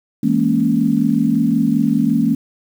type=chord; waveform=sine; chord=A# half-diminished seventh; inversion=second; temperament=equal; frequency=164.81 / 207.7 / 233.1 / 277.2 Hz; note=E3 / G#3 / A#3 / C#4; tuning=0 / 0 / 0 / 0 cents; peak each=-21 / -19 / -16 / -18 dBFS; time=0.23-2.35 s; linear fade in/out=5 ms; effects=7-bit